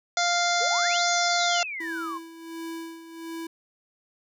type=harmonic tone; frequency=698.5 Hz; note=F5; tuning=in tune; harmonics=1 / 2 / 3 / 5 / 6 / 7 / 8 / 9 / 10; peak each=-25 / -28 / -30 / -32 / -33 / -33 / -34 / -35 / -35 dBFS; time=0.17-1.63 s; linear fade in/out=2 ms
type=exponential two-way sweep; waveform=sine; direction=up then down; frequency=415.3 to 6790 to 1014 Hz; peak=-31 dBFS; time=0.6-2.19 s; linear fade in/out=20 ms; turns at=1.1 s
type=tone with tremolo; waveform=square; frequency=329.6 Hz; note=E4; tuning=in tune; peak=-33 dBFS; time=1.8-3.47 s; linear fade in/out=5 ms; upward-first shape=sine; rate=1.4 Hz; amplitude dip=70%
effects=none